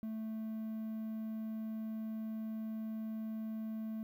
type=tone with quantisation; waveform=triangle; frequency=220 Hz; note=A3; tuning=in tune; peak=-36 dBFS; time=0.03-4.03 s; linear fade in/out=0 ms; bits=11; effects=none